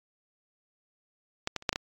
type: clicks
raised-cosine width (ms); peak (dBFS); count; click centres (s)
0.2; -12 / -14 / -29 / -7 / -12 / -12; 6; 1.474 / 1.563 / 1.624 / 1.692 / 1.729 / 1.759
effects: AAC 48 kbps